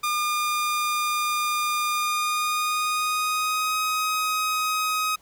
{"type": "tone with pitch glide", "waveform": "sawtooth", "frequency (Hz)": [1209, 1260.3], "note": ["D6", "D#6"], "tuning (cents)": [50, 22], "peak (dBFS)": -19, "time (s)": [0.03, 5.16], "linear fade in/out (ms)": 10, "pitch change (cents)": 72, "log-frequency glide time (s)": [1.87, 3.78], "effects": ["pink hiss -58 dBFS RMS until 5.21 s"]}